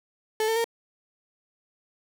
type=tone with pitch steps; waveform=35% pulse; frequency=436 / 448.8 / 461.9 Hz; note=A4 / A4 / A#4; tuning=-16 / +34 / -16 cents; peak=-21 dBFS; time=0.4-0.643 s; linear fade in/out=2 ms; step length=81 ms; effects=none